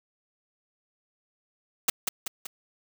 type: noise with echo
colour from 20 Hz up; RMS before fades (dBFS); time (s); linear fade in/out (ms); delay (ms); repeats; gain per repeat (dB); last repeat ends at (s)
white; -22; 1.88-1.9; 5; 190; 3; -5; 2.47
effects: none